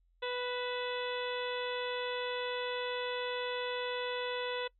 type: harmonic tone with a mistuned harmonic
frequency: 493.9 Hz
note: B4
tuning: in tune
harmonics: 1 / 2 / 3 / 4 / 5 / 6 / 7 / 8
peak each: -36 / -42 / -44 / -45 / -46 / -51 / -43 / -52 dBFS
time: 0.22-4.68 s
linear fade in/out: 10 ms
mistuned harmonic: 5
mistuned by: +75 cents
effects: noise-tail reverb RT60 0.1 s tail -23 dB re dry + added 43 Hz sine -67 dBFS peak until 4.79 s